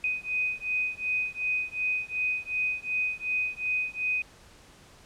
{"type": "beating tone pair", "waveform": "sine", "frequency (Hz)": [2499, 2501.7], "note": ["D#7", "D#7"], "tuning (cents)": [7, 9], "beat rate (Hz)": 2.7, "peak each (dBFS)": -30, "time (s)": [0.04, 4.22], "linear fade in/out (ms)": 2, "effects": ["pink hiss -54 dBFS RMS until 5.05 s", "low-pass 9000 Hz 12 dB/octave"]}